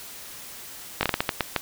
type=slowing click train; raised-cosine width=0.3 ms; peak=-5 dBFS; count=9; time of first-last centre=1.01-1.563 s; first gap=20 ms; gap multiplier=1.34; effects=white hiss -41 dBFS RMS until 1.61 s